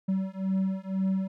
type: beating tone pair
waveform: triangle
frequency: 190 / 192 Hz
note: F#3 / G3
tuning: +46 / -36 cents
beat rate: 2 Hz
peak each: -27 dBFS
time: 0.08-1.28 s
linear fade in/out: 10 ms
effects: none

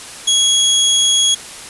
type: tone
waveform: 25% pulse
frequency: 3322 Hz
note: G#7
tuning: in tune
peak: -7 dBFS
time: 0.27-1.35 s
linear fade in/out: 10 ms
effects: white hiss -32 dBFS RMS until 1.69 s + resampled to 24000 Hz

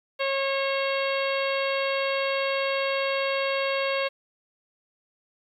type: harmonic tone with a mistuned harmonic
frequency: 545 Hz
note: C#5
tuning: 29 cents flat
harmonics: 1 / 2 / 3 / 4 / 5 / 6 / 7 / 8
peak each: -26 / -32 / -35 / -33 / -33 / -38 / -38 / -40 dBFS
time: 0.19-4.09 s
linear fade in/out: 20 ms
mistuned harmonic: 8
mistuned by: +18 cents
effects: 10-bit

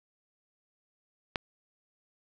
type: click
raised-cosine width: 0.3 ms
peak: -13 dBFS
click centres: 1.358 s
effects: none

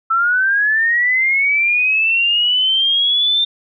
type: linear sweep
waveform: sine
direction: up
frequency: 1315 to 3600 Hz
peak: -12 dBFS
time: 0.1-3.45 s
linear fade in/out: 10 ms
effects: none

